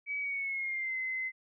sine tone with pitch glide, 2278 to 2053 Hz, C#7 to C7, +47 to -33 cents, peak -32 dBFS, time 0.06-1.32 s, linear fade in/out 50 ms, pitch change -180 cents, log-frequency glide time 0.19-0.97 s, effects none

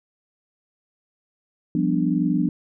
sine chord, G dominant seventh, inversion third, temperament equal, 174.61 / 196 / 246.9 / 293.7 Hz, F3 / G3 / B3 / D4, 0 / 0 / 0 / 0 cents, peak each -23 / -26 / -24 / -23 dBFS, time 1.75-2.49 s, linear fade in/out 2 ms, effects none

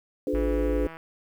sine chord, D diminished seventh, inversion none, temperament just, 293.7 / 352.4 / 422.9 / 507.5 Hz, D4 / F4 / Ab4 / Cb5, 0 / +16 / +31 / +47 cents, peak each -28 / -34 / -30 / -29 dBFS, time 0.27-0.87 s, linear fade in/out 2 ms
sine tone, 53.1 Hz, G#1, 39 cents sharp, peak -26 dBFS, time 0.33-0.87 s, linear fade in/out 10 ms
click train, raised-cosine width 0.5 ms, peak -27 dBFS, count 102, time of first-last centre 0.35-0.97 s, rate 163 Hz
effects 9-bit

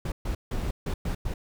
brown noise bursts at uneven times, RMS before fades -29 dBFS, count 6, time 0.05-0.12 / 0.25-0.35 / 0.51-0.71 / 0.86-0.94 / 1.05-1.15 / 1.25-1.34 s, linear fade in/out 5 ms, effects none

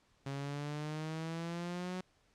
sawtooth exponential sweep, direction up, 136.8 to 185 Hz, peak -34 dBFS, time 0.26-2.01 s, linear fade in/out 5 ms, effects pink hiss -71 dBFS RMS until 2.34 s + low-pass 7000 Hz 12 dB/octave

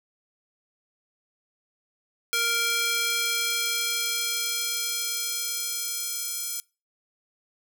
square tone with high-pass filter sweep, 466.2 Hz, A#4, in tune, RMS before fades -28 dBFS, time 2.33-6.6 s, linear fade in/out 0 ms, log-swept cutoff 1800 to 7100 Hz, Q 0.77, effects noise-tail reverb RT60 0.3 s tail -24 dB re dry

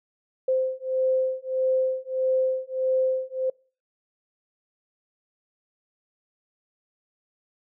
sine beating tone pair, 519 / 520.6 Hz, C5 / C5, -14 / -9 cents, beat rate 1.6 Hz, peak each -25 dBFS, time 0.48-3.5 s, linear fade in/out 5 ms, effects noise-tail reverb RT60 0.4 s tail -26 dB re dry

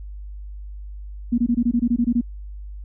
sine tone bursts, 238 Hz, A#3, 36 cents sharp, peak -15 dBFS, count 11, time 1.32-2.212 s, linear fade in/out 10 ms, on 62 ms, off 21 ms, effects added 50 Hz sine -32 dBFS peak until 2.84 s

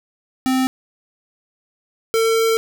square tone pair in turn, 260 / 451 Hz, C4 / A4, -11 / +43 cents, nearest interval minor seventh, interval 954 cents, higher second, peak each -16 / -15 dBFS, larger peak second, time 0.46-0.67 / 2.14-2.57 s, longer second, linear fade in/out 0 ms, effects none

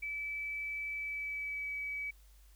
sine tone with pitch glide, 2306 to 2283 Hz, D7 to D7, -32 to -50 cents, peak -36 dBFS, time 0.02-2.11 s, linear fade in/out 10 ms, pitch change -18 cents, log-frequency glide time 0.95-1.74 s, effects added 50 Hz sine -57 dBFS peak until 2.55 s + white hiss -68 dBFS RMS until 2.55 s

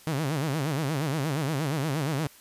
sawtooth tone with vibrato, 146.83 Hz, D3, in tune, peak -22 dBFS, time 0.07-2.27 s, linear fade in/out 0 ms, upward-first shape sine, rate 8.5 Hz, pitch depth 190 cents each way, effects white hiss -53 dBFS RMS until 2.4 s + resampled to 32000 Hz

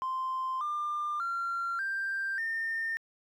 triangle tone with pitch steps, 1042 / 1196.9 / 1374.9 / 1579.4 / 1814.2 Hz, C6 / D6 / F6 / G6 / A#6, -7 / +32 / -27 / +13 / -47 cents, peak -27 dBFS, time 0.02-2.97 s, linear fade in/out 0 ms, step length 590 ms, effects tanh soft clip ceiling -27 dBFS

